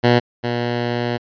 10% pulse tone pair in turn, 121 / 120.23 Hz, B2 / B2, -35 / -46 cents, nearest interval unison, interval 11 cents, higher first, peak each -3 / -11 dBFS, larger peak first, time 0.03-0.2 / 0.43-1.18 s, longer second, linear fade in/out 20 ms, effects resampled to 11025 Hz

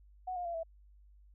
sine tone with pitch steps, 739 / 710.5 / 683.2 / 656.9 Hz, F#5 / F5 / F5 / E5, -2 / +30 / -38 / -6 cents, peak -35 dBFS, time 0.27-0.634 s, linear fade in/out 10 ms, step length 91 ms, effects added 50 Hz sine -57 dBFS peak until 1.34 s

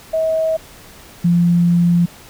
sine tone pair in turn, 641 / 172.85 Hz, E5 / F3, -49 / -18 cents, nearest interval octave + major seventh, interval 2269 cents, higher first, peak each -14 / -10 dBFS, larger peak second, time 0.13-0.57 / 1.24-2.06 s, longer second, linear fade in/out 10 ms, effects pink hiss -41 dBFS RMS until 2.29 s

